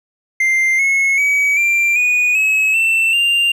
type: tone with pitch steps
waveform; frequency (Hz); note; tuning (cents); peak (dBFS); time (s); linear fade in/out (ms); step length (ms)
triangle; 2093 / 2181 / 2272 / 2367 / 2466 / 2569 / 2677 / 2789; C7 / C#7 / C#7 / D7 / D#7 / E7 / E7 / F7; 0 / -29 / +42 / +13 / -16 / -45 / +26 / -3; -10; 0.4-3.52; 5; 390
effects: none